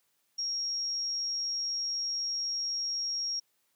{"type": "tone", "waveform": "sine", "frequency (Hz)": 5588, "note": "F8", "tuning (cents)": 0, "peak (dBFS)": -30, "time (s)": [0.38, 3.4], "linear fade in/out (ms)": 10, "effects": ["white hiss -74 dBFS RMS until 3.75 s", "high-pass 100 Hz 12 dB/octave"]}